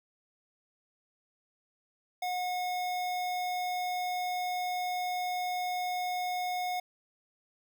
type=tone with notch filter; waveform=square; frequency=725 Hz; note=F#5; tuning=35 cents flat; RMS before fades=-33 dBFS; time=2.22-6.8 s; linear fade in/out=5 ms; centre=8500 Hz; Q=2; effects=none